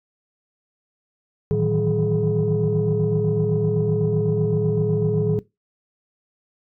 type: tone cluster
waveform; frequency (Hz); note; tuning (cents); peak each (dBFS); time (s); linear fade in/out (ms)
sine; 111.1 / 155.5 / 163.4 / 188.2 / 422.1; A2 / D#3 / E3 / F#3 / G#4; +17 / -1 / -15 / +30 / +28; -23 / -22 / -26 / -27 / -20; 1.51-5.39; 0
effects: noise-tail reverb RT60 0.2 s tail -20 dB re dry + tanh soft clip ceiling -12 dBFS

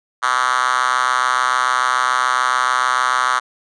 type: tone with high-pass filter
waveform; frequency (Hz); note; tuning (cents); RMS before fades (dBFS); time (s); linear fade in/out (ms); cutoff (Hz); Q
5% pulse; 126.9; B2; +47; -17; 0.22-3.4; 20; 1200; 3.5
effects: resampled to 22050 Hz

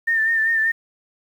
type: tone with vibrato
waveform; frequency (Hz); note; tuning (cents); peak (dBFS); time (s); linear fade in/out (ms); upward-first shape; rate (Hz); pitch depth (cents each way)
sine; 1800; A6; +39; -16; 0.07-0.72; 10; sine; 5.1; 41
effects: 8-bit

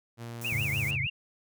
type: tone with pitch glide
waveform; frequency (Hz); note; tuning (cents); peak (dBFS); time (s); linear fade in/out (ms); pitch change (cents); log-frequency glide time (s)
sawtooth; 117.3 to 105.11; A#2 to G#2; +11 to +21; -34; 0.17-0.98; 50; -190; 0.49-0.6
type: high-pass noise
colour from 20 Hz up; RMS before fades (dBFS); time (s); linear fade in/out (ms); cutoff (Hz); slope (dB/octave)
white; -43; 0.41-0.91; 5; 5200; 48
type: tone with vibrato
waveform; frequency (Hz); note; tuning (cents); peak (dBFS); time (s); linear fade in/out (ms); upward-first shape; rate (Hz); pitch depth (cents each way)
sine; 2415; D7; +48; -29; 0.44-1.1; 10; triangle; 6.6; 300
type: chord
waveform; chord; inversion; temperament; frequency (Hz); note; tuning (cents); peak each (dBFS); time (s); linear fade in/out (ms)
sine; F augmented; none; equal; 87.31 / 110 / 138.59; F2 / A2 / C#3; 0 / 0 / 0; -39 / -36 / -33; 0.52-1.07; 5
effects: none

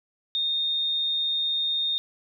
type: tone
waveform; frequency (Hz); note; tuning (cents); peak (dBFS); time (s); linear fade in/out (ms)
sine; 3672; A#7; -27; -23; 0.35-1.98; 0
effects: 10-bit

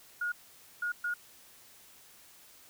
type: tone bursts at uneven times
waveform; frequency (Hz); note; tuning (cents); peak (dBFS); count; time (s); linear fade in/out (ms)
sine; 1437; F6; +49; -30; 3; 0.21-0.32 / 0.82-0.92 / 1.04-1.14; 5
effects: white hiss -57 dBFS RMS until 2.69 s

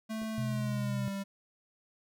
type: tone with pitch glide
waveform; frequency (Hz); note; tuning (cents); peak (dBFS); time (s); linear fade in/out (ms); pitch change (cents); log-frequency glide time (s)
square; 220 to 197.13; A3 to G3; 0 to +10; -35; 0.09-1.24; 20; -190; 0.35-1.1
type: clicks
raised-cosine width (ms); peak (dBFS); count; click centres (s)
2; -37 / -38; 2; 0.218 / 0.232
type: tone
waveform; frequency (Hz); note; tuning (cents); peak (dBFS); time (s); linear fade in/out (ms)
sine; 127.7; C3; -42; -32; 0.38-1.08; 0
effects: none

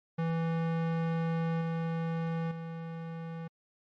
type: tone with level steps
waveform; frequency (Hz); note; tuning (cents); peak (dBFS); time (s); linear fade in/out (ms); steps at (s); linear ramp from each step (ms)
square; 164.81; E3; 0; -29 / -31 / -38; 0.18-3.48; 10; 1.61 / 2.51; 5
effects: low-pass 2000 Hz 12 dB/octave + MP3 48 kbps

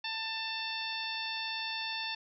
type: harmonic tone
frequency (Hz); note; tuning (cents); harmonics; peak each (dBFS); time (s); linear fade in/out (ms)
891; A5; +22; 1 / 2 / 3 / 4 / 5 / 6; -42 / -42 / -40 / -40 / -41 / -46; 0.04-2.15; 5
effects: none

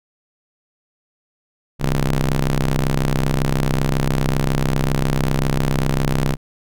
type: ring-modulated tone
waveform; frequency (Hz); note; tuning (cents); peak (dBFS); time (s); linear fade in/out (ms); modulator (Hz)
sawtooth; 65.41; C2; 0; -9; 1.79-6.37; 50; 79.1
effects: none

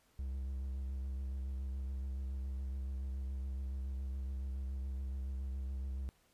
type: tone with vibrato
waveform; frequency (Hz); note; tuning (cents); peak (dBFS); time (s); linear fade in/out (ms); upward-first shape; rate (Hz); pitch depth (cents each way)
triangle; 66.4; C2; +26; -35; 0.19-6.09; 0; triangle; 7.1; 45
effects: pink hiss -71 dBFS RMS until 6.33 s + resampled to 32000 Hz

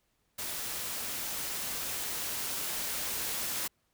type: noise with level ramp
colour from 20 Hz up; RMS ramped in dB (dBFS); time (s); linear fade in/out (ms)
white; -37 to -34; 0.38-3.68; 10
effects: pink hiss -75 dBFS RMS until 3.93 s

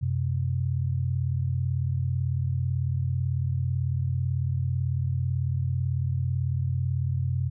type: tone pair together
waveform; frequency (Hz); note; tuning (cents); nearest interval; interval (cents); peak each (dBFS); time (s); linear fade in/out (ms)
sine; 91.92 / 130; F#2 / C3; -11 / -11; tritone; 600; -27 / -26; 0.01-7.5; 20
effects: none

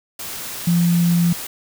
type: tone in noise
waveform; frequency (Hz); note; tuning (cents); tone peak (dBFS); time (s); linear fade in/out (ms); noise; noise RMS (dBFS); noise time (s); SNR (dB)
sine; 172.1; F3; -25; -13; 0.67-1.33; 5; white; -30; 0.19-1.47; +14
effects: none

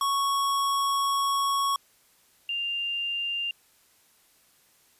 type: tone pair in turn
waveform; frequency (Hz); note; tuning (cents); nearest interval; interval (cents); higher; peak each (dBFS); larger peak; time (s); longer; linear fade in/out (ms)
square / sine; 1108.7 / 2794; C#6 / F7; 0 / 0; octave + major third; 1600; second; -24 / -27; first; 0.01-1.76 / 2.49-3.51; first; 2
effects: white hiss -62 dBFS RMS until 4.99 s + resampled to 32000 Hz

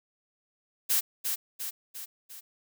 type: noise with echo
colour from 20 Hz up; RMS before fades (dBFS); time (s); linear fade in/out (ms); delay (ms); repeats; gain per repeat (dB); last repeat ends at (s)
blue; -25; 0.89-1.01; 20; 350; 4; -5; 2.41
effects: none

